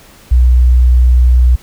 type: tone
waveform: sine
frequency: 61.8 Hz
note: B1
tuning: 2 cents sharp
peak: -3 dBFS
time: 0.31-1.56 s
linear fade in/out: 10 ms
effects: tanh soft clip ceiling 0 dBFS + pink hiss -41 dBFS RMS until 1.62 s